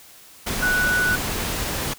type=tone in noise; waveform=sine; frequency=1480 Hz; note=F#6; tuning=in tune; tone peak=-18 dBFS; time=0.62-1.16 s; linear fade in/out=10 ms; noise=pink; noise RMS=-26 dBFS; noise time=0.46-1.94 s; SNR=+5 dB; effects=white hiss -47 dBFS RMS until 1.98 s